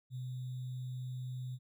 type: tone with sample-and-hold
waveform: sine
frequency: 126.9 Hz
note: B2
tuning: 47 cents sharp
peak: -38 dBFS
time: 0.1-1.59 s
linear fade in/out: 50 ms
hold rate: 3675 Hz
effects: none